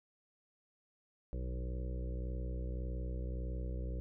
harmonic tone with a mistuned harmonic, 61.74 Hz, B1, in tune, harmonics 1 / 2 / 3 / 5 / 6 / 7 / 8 / 9, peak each -37 / -46 / -49 / -52 / -55 / -55 / -53 / -55 dBFS, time 1.33-4 s, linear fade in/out 0 ms, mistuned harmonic 1, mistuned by -60 cents, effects none

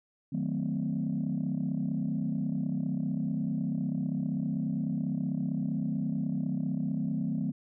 sine chord, D# diminished seventh, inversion none, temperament equal with one note detuned, 155.56 / 185 / 220 / 255.8 Hz, D#3 / F#3 / A3 / C4, 0 / 0 / 0 / -39 cents, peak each -33 dBFS, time 0.32-7.52 s, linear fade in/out 10 ms, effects tanh soft clip ceiling -22 dBFS

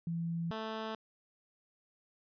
sine / 10% pulse tone pair in turn, 167.6 / 220.1 Hz, E3 / A3, +29 / +1 cents, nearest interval perfect fourth, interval 472 cents, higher second, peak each -33 / -29 dBFS, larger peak second, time 0.07-0.51 / 0.51-0.95 s, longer neither, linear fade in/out 2 ms, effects resampled to 11025 Hz

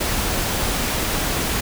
pink noise, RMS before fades -22 dBFS, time 0-1.61 s, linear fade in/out 10 ms, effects none

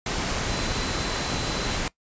sine tone in noise, 4044 Hz, B7, 40 cents sharp, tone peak -37 dBFS, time 0.48-1.77 s, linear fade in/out 2 ms, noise pink, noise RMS -27 dBFS, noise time 0.06-1.88 s, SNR -13 dB, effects noise-tail reverb RT60 0.1 s tail -20 dB re dry + resampled to 16000 Hz

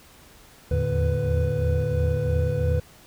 triangle tone cluster, 78.8 / 81.8 / 110.2 / 146.5 / 497 Hz, D#2 / E2 / A2 / D3 / B4, +23 / -13 / +3 / -4 / +11 cents, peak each -25 dBFS, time 0.71-2.8 s, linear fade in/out 5 ms, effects pink hiss -51 dBFS RMS until 3.06 s

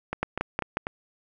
two click trains, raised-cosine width 0.5 ms, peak -14 / -10 dBFS, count 4 / 4, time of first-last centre 0.13-0.869 / 0.23-0.771 s, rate 4.06 / 5.55 Hz, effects none

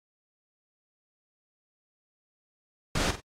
pink noise with echo, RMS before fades -27 dBFS, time 2.95-3.11 s, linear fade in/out 5 ms, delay 47 ms, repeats 2, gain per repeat -10 dB, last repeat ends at 3.204 s, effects low-pass 7000 Hz 12 dB/octave + AAC 48 kbps

